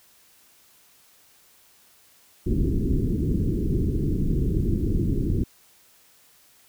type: low-pass noise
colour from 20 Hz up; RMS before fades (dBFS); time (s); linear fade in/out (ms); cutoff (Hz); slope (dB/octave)
pink; -23; 2.46-5.44; 10; 380; 48
effects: white hiss -57 dBFS RMS until 6.68 s